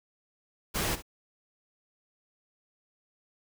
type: noise with echo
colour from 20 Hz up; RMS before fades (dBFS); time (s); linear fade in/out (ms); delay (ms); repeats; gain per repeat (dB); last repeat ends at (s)
pink; -30; 0.74-0.96; 20; 64; 1; -14; 1.024
effects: none